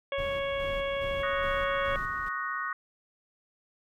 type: harmonic tone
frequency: 554.4 Hz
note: C#5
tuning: in tune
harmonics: 1 / 2 / 3 / 4 / 5 / 6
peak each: -30 / -38 / -41 / -38 / -44 / -42 dBFS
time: 0.12-1.96 s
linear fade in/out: 2 ms
type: noise with tremolo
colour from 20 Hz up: brown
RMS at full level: -39 dBFS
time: 0.18-2.29 s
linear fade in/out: 5 ms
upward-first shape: square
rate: 2.4 Hz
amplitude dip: 50%
type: chord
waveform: sine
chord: D# minor seventh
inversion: third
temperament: equal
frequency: 1108.7 / 1244.5 / 1480 / 1864.7 Hz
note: C#6 / D#6 / F#6 / A#6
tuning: 0 / 0 / 0 / 0 cents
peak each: -36 dBFS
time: 1.23-2.73 s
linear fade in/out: 2 ms
effects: none

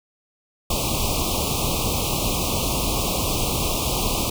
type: band-stop noise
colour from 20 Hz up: pink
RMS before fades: -23 dBFS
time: 0.7-4.3 s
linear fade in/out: 5 ms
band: 1200 to 2400 Hz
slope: 96 dB/octave
effects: none

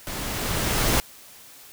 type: noise with level ramp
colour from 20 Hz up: pink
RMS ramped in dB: -32 to -20 dBFS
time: 0.07-1 s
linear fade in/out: 0 ms
effects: white hiss -47 dBFS RMS until 1.72 s

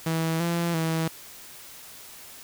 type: tone with pitch steps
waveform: sawtooth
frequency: 162.6 / 170.3 / 162.2 Hz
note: E3 / F3 / E3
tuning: -23 / -43 / -28 cents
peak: -20 dBFS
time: 0.06-1.08 s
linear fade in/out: 5 ms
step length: 340 ms
effects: white hiss -45 dBFS RMS until 2.43 s

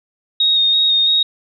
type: tone with vibrato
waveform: sine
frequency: 3729 Hz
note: A#7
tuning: in tune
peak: -11 dBFS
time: 0.4-1.23 s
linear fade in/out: 5 ms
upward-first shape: square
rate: 3 Hz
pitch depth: 15 cents each way
effects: none

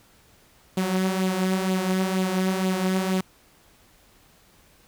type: tone with flanger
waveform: sawtooth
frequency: 187.5 Hz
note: F#3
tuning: 23 cents sharp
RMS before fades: -24 dBFS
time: 0.77-3.21 s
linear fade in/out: 5 ms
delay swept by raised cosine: 0.26 to 5.96 ms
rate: 2.1 Hz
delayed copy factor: +0.5
effects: pink hiss -57 dBFS RMS until 4.87 s

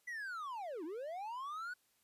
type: linear two-way sweep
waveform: triangle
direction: down then up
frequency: 1998 to 293.7 to 1499 Hz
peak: -39 dBFS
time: 0.07-1.74 s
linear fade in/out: 10 ms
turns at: 0.84 s
effects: white hiss -75 dBFS RMS until 2.03 s + resampled to 32000 Hz

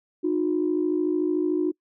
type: tone pair together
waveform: sine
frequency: 306.5 / 360 Hz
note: D#4 / F#4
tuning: -26 / -47 cents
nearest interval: minor third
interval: 279 cents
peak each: -23 dBFS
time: 0.23-1.72 s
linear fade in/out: 20 ms
effects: noise-tail reverb RT60 0.1 s tail -25 dB re dry + tanh soft clip ceiling -14 dBFS

